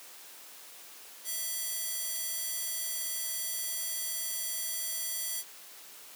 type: tone with high-pass filter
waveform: square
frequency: 659.3 Hz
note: E5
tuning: in tune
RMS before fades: -35 dBFS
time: 1.24-5.44 s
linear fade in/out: 50 ms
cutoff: 7500 Hz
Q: 0.52
effects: white hiss -50 dBFS RMS until 6.15 s + high-pass 300 Hz 12 dB/octave